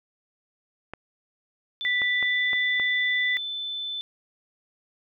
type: clicks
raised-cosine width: 0.5 ms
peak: -20 dBFS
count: 5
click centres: 0.936 / 2.018 / 2.227 / 2.532 / 2.798 s
type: tone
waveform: sine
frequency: 3520 Hz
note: A7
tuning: in tune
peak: -29 dBFS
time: 1.81-4.01 s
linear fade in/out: 0 ms
type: tone with pitch glide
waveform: sine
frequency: 1975.5 to 1989.2 Hz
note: B6 to B6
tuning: 0 to +12 cents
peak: -22 dBFS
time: 1.85-3.37 s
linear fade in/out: 0 ms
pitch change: +12 cents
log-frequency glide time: 2.05-2.52 s
effects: none